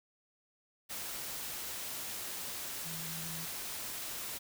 sine tone in noise, 163.2 Hz, E3, 17 cents flat, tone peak -45 dBFS, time 2.85-3.46 s, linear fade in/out 20 ms, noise white, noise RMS -41 dBFS, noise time 0.89-4.39 s, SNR -7 dB, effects none

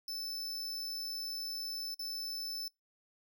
45% pulse tone with dropouts, 5274 Hz, E8, in tune, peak -38 dBFS, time 0.08-2.68 s, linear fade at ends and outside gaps 2 ms, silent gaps 1.944-1.993 s, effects noise-tail reverb RT60 0.2 s tail -24 dB re dry

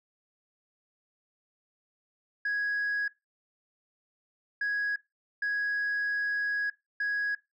sine tone bursts at uneven times, 1661.2 Hz, G#6, in tune, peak -25 dBFS, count 4, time 2.45-3.08 / 4.61-4.96 / 5.42-6.7 / 7-7.35 s, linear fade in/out 5 ms, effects noise-tail reverb RT60 0.2 s tail -19 dB re dry + tanh soft clip ceiling -25 dBFS

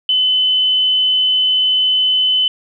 sine tone, 3027 Hz, F#7, 39 cents sharp, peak -11 dBFS, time 0.09-2.48 s, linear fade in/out 2 ms, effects none

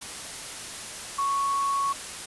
sine tone in noise, 1108.7 Hz, C#6, in tune, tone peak -23 dBFS, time 1.18-1.93 s, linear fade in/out 10 ms, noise white, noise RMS -37 dBFS, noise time 0.01-2.26 s, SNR +11 dB, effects resampled to 24000 Hz

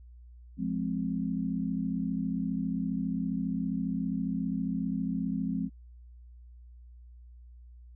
sine chord, F minor, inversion none, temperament just, 174.61 / 209.5 / 261.9 Hz, F3 / Ab3 / C4, 0 / +15 / +2 cents, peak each -33 dBFS, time 0.57-5.7 s, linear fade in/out 50 ms, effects added 60 Hz sine -48 dBFS peak until 7.95 s

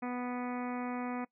harmonic tone, 246.9 Hz, B3, in tune, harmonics 1 / 2 / 3 / 4 / 5 / 6 / 7 / 8 / 9 / 10, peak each -36 / -44 / -42 / -46 / -47 / -53 / -53 / -52 / -52 / -54 dBFS, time 0.02-1.25 s, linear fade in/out 10 ms, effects noise-tail reverb RT60 0.1 s tail -21 dB re dry

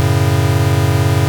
square chord, F# minor, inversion none, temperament equal with one note detuned, 92.5 / 110.32 / 138.59 Hz, F#2 / A2 / C#3, 0 / +5 / 0 cents, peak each -16 dBFS, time 0-1.28 s, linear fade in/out 0 ms, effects none

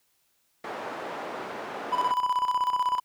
white band-pass noise, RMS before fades -36 dBFS, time 0.64-2.12 s, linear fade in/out 2 ms, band 310 to 1000 Hz, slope 12 dB/octave
triangle tone with tremolo, 995 Hz, B5, 13 cents sharp, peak -19 dBFS, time 1.92-3 s, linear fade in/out 10 ms, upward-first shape square, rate 16 Hz, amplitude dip 65%
effects white hiss -70 dBFS RMS until 3.04 s

